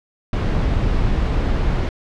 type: noise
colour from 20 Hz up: brown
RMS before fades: -18 dBFS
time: 0.33-1.89 s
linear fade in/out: 2 ms
effects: low-pass 4000 Hz 12 dB/octave